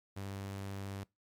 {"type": "tone", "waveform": "sawtooth", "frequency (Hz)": 98.3, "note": "G2", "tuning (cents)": 5, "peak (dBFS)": -36, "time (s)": [0.16, 1.04], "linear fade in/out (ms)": 10, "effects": ["noise-tail reverb RT60 0.2 s tail -23 dB re dry", "MP3 96 kbps"]}